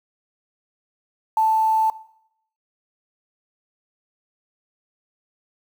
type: tone with quantisation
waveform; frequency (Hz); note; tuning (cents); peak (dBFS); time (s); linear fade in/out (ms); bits
sine; 880; A5; 0; -15; 1.37-1.9; 2; 7
effects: noise-tail reverb RT60 0.7 s tail -18 dB re dry